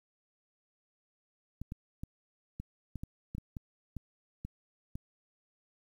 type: clicks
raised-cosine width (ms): 5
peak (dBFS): -27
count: 12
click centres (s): 1.616 / 1.721 / 2.035 / 2.6 / 2.957 / 3.035 / 3.35 / 3.382 / 3.568 / 3.967 / 4.45 / 4.955
effects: 10-bit